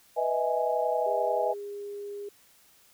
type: chord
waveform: sine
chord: E major seventh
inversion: second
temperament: equal with one note detuned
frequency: 493.9 / 622.3 / 653.6 / 830.6 Hz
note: B4 / D#5 / E5 / G#5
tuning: 0 / 0 / -15 / 0 cents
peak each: -30 dBFS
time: 0.16-1.54 s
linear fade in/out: 20 ms
type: tone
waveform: sine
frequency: 407.1 Hz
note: G#4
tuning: 35 cents flat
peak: -35 dBFS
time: 1.06-2.29 s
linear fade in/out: 5 ms
effects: white hiss -60 dBFS RMS until 2.93 s